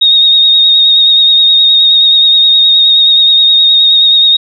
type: tone with vibrato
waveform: sine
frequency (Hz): 3729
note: A#7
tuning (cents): 0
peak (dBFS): -3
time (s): 0.01-4.37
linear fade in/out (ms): 10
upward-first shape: sine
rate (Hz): 9.5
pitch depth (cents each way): 24
effects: none